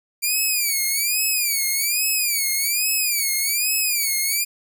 5% pulse tone with vibrato, 2349 Hz, D7, in tune, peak -10 dBFS, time 0.22-4.45 s, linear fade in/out 20 ms, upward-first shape sine, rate 1.2 Hz, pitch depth 160 cents each way, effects none

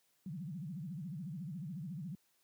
sine tone with vibrato, 165.4 Hz, E3, 6 cents sharp, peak -40 dBFS, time 0.26-2.15 s, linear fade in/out 2 ms, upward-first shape sine, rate 14 Hz, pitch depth 290 cents each way, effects white hiss -75 dBFS RMS until 2.43 s + high-pass 80 Hz 12 dB/octave

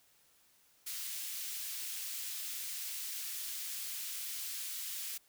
white high-pass noise, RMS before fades -41 dBFS, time 0.86-5.18 s, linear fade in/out 10 ms, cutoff 2400 Hz, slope 12 dB/octave, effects white hiss -68 dBFS RMS until 5.28 s

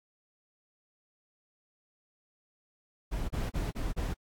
brown noise bursts, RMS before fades -32 dBFS, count 5, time 3.11-4.142 s, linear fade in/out 20 ms, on 180 ms, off 33 ms, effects AAC 64 kbps

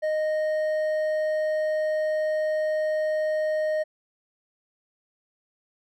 sine tone with hard clipping, 619 Hz, D#5, 9 cents flat, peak -24 dBFS, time 0.02-3.84 s, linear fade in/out 20 ms, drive 5 dB, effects none

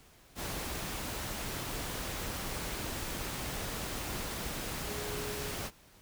sine tone in noise, 417 Hz, G#4, 7 cents sharp, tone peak -41 dBFS, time 4.85-5.54 s, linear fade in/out 50 ms, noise pink, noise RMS -38 dBFS, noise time 0.35-5.71 s, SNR -6 dB, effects pink hiss -60 dBFS RMS until 6.01 s

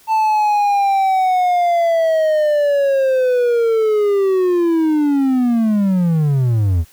triangle linear sweep, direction down, 888 to 77.78 Hz, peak -10 dBFS, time 0.07-6.85 s, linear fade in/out 50 ms, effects white hiss -49 dBFS RMS until 6.92 s

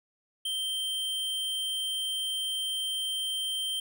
square tone, 3136 Hz, G7, in tune, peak -30 dBFS, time 0.45-3.8 s, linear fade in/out 5 ms, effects none

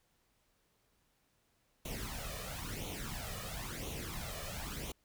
pink noise with flanger, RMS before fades -42 dBFS, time 1.85-4.92 s, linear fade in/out 5 ms, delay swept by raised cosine 0.3 to 1.7 ms, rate 0.98 Hz, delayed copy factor +0.7, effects pink hiss -75 dBFS RMS until 5.04 s

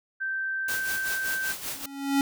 sine tone, 1558 Hz, G6, 11 cents flat, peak -27 dBFS, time 0.2-1.53 s, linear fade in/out 20 ms
white noise with tremolo, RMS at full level -32 dBFS, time 0.68-1.86 s, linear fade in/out 5 ms, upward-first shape sine, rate 5.2 Hz, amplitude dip 65%
square tone with exponential growth, 277.2 Hz, C#4, in tune, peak -19 dBFS, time 1.65-2.21 s, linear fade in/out 1 ms, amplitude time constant 120 ms
effects none

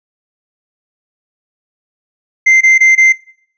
triangle tone bursts, 2083 Hz, C7, 8 cents flat, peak -3 dBFS, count 4, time 2.46-3.126 s, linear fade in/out 10 ms, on 150 ms, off 22 ms, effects noise-tail reverb RT60 0.6 s tail -20 dB re dry + resampled to 16000 Hz

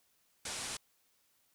white low-pass noise, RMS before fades -41 dBFS, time 0.45-0.77 s, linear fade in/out 5 ms, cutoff 9700 Hz, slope 48 dB/octave, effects white hiss -73 dBFS RMS until 1.54 s

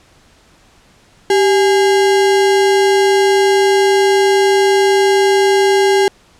sine tone with sample-and-hold, 390.6 Hz, G4, 6 cents flat, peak -8 dBFS, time 1.3-6.08 s, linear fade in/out 2 ms, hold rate 1225 Hz, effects pink hiss -49 dBFS RMS until 6.39 s + low-pass 8000 Hz 12 dB/octave

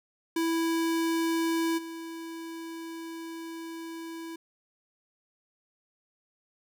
square tone with level steps, 329.6 Hz, E4, in tune, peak -26 / -38 dBFS, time 0.36-4.36 s, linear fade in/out 5 ms, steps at 1.77 s, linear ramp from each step 20 ms, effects none

